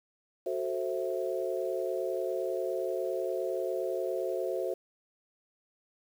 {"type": "chord", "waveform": "sine", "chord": "F# half-diminished seventh", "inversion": "none", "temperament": "equal with one note detuned", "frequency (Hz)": [370, 440, 527.2, 659.3], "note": ["F#4", "A4", "C5", "E5"], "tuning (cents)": [0, 0, 13, 0], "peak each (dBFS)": [-34, -37, -34, -37], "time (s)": [0.46, 4.74], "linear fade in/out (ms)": 5, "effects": ["9-bit"]}